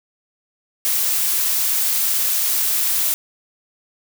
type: noise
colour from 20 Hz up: blue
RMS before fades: -19 dBFS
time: 0.85-3.14 s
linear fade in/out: 0 ms
effects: none